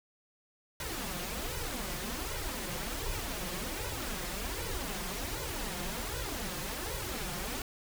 pink noise with flanger, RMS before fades -37 dBFS, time 0.8-7.62 s, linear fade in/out 2 ms, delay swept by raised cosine 2 to 5.7 ms, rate 1.3 Hz, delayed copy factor +0.8, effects none

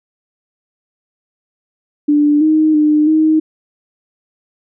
sine tone with pitch steps, 294.5 / 311.4 / 302.2 / 313.3 Hz, D4 / D#4 / D4 / D#4, +5 / +2 / +50 / +12 cents, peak -8 dBFS, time 2.08-3.4 s, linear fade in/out 10 ms, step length 330 ms, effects none

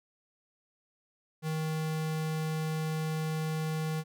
square tone, 157.4 Hz, D#3, 20 cents sharp, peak -31 dBFS, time 1.42-4.04 s, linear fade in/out 50 ms, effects none

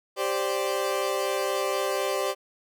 30% pulse chord, G suspended fourth, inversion none, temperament equal, 392 / 523.3 / 587.3 Hz, G4 / C5 / D5, 0 / 0 / 0 cents, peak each -27 dBFS, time 0.16-2.35 s, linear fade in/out 50 ms, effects none

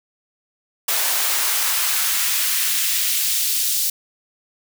white noise with high-pass filter sweep, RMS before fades -20 dBFS, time 0.88-3.9 s, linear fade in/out 5 ms, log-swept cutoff 570 to 4400 Hz, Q 0.89, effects none

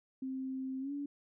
sine tone with pitch glide, 263 to 285.2 Hz, C4 to C#4, +9 to +49 cents, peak -36 dBFS, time 0.22-1.06 s, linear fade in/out 5 ms, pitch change +140 cents, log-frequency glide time 0.8-0.92 s, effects none

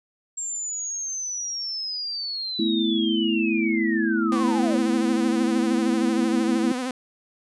sine linear sweep, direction down, 7459 to 485.3 Hz, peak -27 dBFS, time 0.37-4.79 s, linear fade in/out 10 ms
sine chord, A suspended second, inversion none, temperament equal, 220 / 246.9 / 329.6 Hz, A3 / B3 / E4, 0 / 0 / 0 cents, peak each -24 / -28 / -23 dBFS, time 2.59-6.72 s, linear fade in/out 5 ms
sawtooth tone with vibrato, 253.2 Hz, B3, 43 cents sharp, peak -22 dBFS, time 4.32-6.91 s, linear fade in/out 2 ms, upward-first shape sine, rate 13 Hz, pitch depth 63 cents each way
effects resampled to 24000 Hz

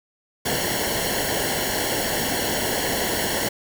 pink noise with comb filter, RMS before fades -24 dBFS, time 0.45-3.49 s, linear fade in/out 10 ms, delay 0.81 ms, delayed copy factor -0.8, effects none

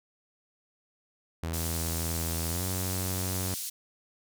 sawtooth tone with pitch glide, 82.41 to 92.5 Hz, E2 to F#2, 0 to 0 cents, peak -27 dBFS, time 1.43-3.54 s, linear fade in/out 0 ms, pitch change +200 cents, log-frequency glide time 2.5-2.63 s
white band-pass noise, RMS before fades -36 dBFS, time 1.53-3.7 s, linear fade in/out 10 ms, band 4600 to 14000 Hz, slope 12 dB/octave
effects none

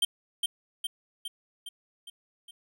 square tone with echo, 3163 Hz, G7, 15 cents sharp, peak -22 dBFS, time 0.02-0.05 s, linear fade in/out 5 ms, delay 410 ms, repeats 6, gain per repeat -4 dB, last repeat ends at 2.51 s, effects none

